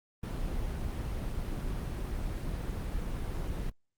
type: noise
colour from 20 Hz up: brown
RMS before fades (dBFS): -34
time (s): 0.23-3.7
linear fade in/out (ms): 5
effects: Opus 24 kbps